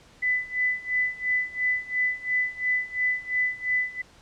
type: tone with tremolo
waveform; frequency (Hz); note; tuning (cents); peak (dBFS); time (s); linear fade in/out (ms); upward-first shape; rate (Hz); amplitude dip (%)
sine; 2000; B6; +21; -20; 0.22-4.02; 10; sine; 2.9; 90
effects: pink hiss -54 dBFS RMS until 4.21 s + low-pass 7000 Hz 12 dB/octave